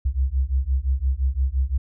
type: beating tone pair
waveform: sine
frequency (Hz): 63.4 / 69.2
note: B1 / C#2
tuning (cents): +46 / -2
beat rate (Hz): 5.8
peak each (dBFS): -22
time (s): 0.05-1.78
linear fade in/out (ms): 10
effects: none